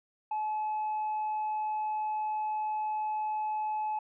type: tone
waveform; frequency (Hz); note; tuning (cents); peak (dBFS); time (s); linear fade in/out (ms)
triangle; 857; A5; -46; -27; 0.31-3.99; 5
effects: tanh soft clip ceiling -24 dBFS + resampled to 8000 Hz